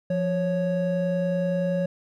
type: tone pair together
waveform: triangle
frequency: 174.61 / 554.4 Hz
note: F3 / C#5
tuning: 0 / 0 cents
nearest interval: octave + minor sixth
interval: 2000 cents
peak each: -23 / -23 dBFS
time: 0.1-1.86 s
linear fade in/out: 5 ms
effects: none